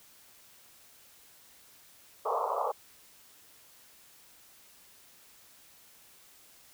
white band-pass noise, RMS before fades -31 dBFS, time 2.25-2.72 s, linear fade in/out 10 ms, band 430 to 1200 Hz, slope 96 dB/octave, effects white hiss -58 dBFS RMS until 6.73 s

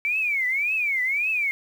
sine tone with vibrato, 2282 Hz, C#7, 50 cents sharp, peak -21 dBFS, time 0.05-1.51 s, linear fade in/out 0 ms, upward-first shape triangle, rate 1.8 Hz, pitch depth 260 cents each way, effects 8-bit

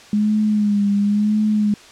sine tone with vibrato, 207.7 Hz, G#3, in tune, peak -14 dBFS, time 0.13-1.74 s, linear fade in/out 2 ms, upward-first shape sine, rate 0.96 Hz, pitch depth 50 cents each way, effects white hiss -43 dBFS RMS until 1.91 s + low-pass 6000 Hz 12 dB/octave

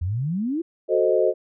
sine exponential sweep, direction up, 81 to 350 Hz, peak -22 dBFS, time 0.01-0.62 s, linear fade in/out 10 ms
sine chord, F# diminished seventh, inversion none, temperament equal, 370 / 440 / 523.3 / 622.3 Hz, F#4 / A4 / C5 / Eb5, 0 / 0 / 0 / 0 cents, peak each -22 dBFS, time 0.88-1.34 s, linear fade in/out 50 ms
effects none

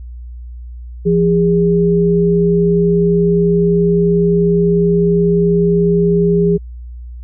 sine tone pair together, 171.6 / 408.1 Hz, F3 / G#4, -30 / -30 cents, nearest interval octave + minor third, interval 1500 cents, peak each -12 dBFS, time 1.05-6.58 s, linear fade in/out 20 ms, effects added 60 Hz sine -27 dBFS peak until 7.23 s

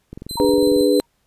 click train, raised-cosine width 3 ms, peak -20 dBFS, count 16, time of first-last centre 0.13-0.809 s, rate 22.1 Hz
sawtooth tone with tremolo, 4062 Hz, B7, 48 cents sharp, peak -24 dBFS, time 0.29-1.01 s, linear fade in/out 5 ms, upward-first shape sine, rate 6.2 Hz, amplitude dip 40%
sine tone with exponential decay, 938 Hz, A#5, 11 cents sharp, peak -21 dBFS, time 0.37-1.06 s, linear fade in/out 5 ms, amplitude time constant 150 ms
sine chord, G# diminished, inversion second, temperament equal with one note detuned, 293.7 / 410.8 / 493.9 Hz, D4 / G#4 / B4, 0 / -19 / 0 cents, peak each -17 dBFS, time 0.4-1 s, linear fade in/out 0 ms
effects pink hiss -66 dBFS RMS until 1.26 s + resampled to 32000 Hz

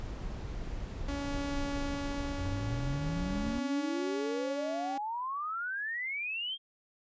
brown noise, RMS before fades -38 dBFS, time 0-3.59 s, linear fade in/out 0 ms
sawtooth tone with tremolo, 282.3 Hz, C#4, 32 cents sharp, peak -30 dBFS, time 1.08-4.98 s, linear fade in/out 5 ms, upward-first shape sine, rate 0.43 Hz, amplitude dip 40%
sine exponential sweep, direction up, 84.6 to 3253 Hz, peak -33 dBFS, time 2.36-6.58 s, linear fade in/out 50 ms
effects resampled to 16000 Hz

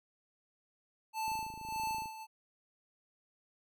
square tone with tremolo, 880 Hz, A5, in tune, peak -34 dBFS, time 1.13-2.27 s, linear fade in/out 50 ms, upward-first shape sine, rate 1.7 Hz, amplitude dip 75%
click train, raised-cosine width 3 ms, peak -39 dBFS, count 22, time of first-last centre 1.28-2.058 s, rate 27 Hz
effects none

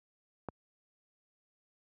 click, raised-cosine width 1 ms, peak -23 dBFS, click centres 0.487 s, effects high-pass 80 Hz 12 dB/octave

